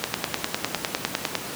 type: click train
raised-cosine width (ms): 0.2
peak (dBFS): -4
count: 14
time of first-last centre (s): 0.04-1.353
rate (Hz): 9.9
effects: pink hiss -33 dBFS RMS until 1.55 s + high-pass 150 Hz 12 dB/octave